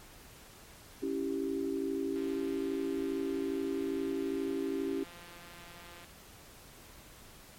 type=chord; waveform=sine; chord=C# diminished; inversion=none; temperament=equal; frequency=277.2 / 329.6 / 392 Hz; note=C#4 / E4 / G4; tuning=0 / 0 / 0 cents; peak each=-35 / -37 / -35 dBFS; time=1.02-5.04 s; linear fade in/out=10 ms
type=click train; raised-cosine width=0.3 ms; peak=-36 dBFS; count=673; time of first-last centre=2.16-6.044 s; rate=173 Hz
effects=pink hiss -54 dBFS RMS until 7.58 s + MP3 64 kbps